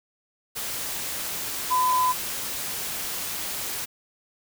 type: tone in noise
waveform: sine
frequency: 1008 Hz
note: B5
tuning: 35 cents sharp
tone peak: -19 dBFS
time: 1.7-2.13 s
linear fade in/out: 20 ms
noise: white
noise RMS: -31 dBFS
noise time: 0.55-3.86 s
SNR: +9 dB
effects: none